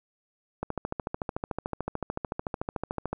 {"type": "click train", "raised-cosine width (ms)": 1, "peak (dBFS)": -16, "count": 35, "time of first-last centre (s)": [0.63, 3.13], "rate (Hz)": 13.6, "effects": []}